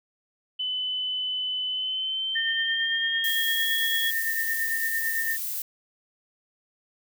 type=tone with pitch glide; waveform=sine; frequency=3015 to 3326 Hz; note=F#7 to G#7; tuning=+32 to +2 cents; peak=-26 dBFS; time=0.59-4.11 s; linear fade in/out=10 ms; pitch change=+170 cents; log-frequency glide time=1.68-3.75 s
type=tone with tremolo; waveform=sine; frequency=1817 Hz; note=A#6; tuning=45 cents flat; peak=-24 dBFS; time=2.35-5.37 s; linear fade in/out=10 ms; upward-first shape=sine; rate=8.9 Hz; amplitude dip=45%
type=noise; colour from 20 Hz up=violet; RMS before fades=-31 dBFS; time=3.24-5.62 s; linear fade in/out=2 ms
effects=none